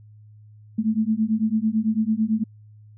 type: beating tone pair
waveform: sine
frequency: 214.4 / 223.4 Hz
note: A3 / A3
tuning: -45 / +27 cents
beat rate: 9 Hz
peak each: -22 dBFS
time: 0.78-2.44 s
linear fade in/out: 10 ms
effects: added 106 Hz sine -45 dBFS peak until 2.97 s